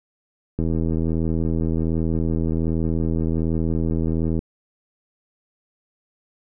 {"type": "click train", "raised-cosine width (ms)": 3, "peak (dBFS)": -11, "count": 310, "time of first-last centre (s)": [0.59, 4.391], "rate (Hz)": 81.3, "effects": []}